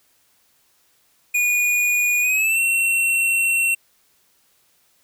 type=tone with pitch glide; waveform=square; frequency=2449 to 2717 Hz; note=D#7 to F7; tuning=-28 to -48 cents; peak=-17 dBFS; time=1.34-3.75 s; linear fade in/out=10 ms; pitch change=+180 cents; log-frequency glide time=2.21-2.6 s; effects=white hiss -61 dBFS RMS until 5.03 s